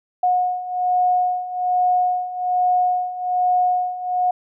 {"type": "beating tone pair", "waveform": "sine", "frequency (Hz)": [725, 726.2], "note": ["F#5", "F#5"], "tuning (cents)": [-35, -33], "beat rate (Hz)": 1.2, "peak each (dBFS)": [-22, -18], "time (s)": [0.23, 4.31], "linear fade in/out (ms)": 5, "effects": []}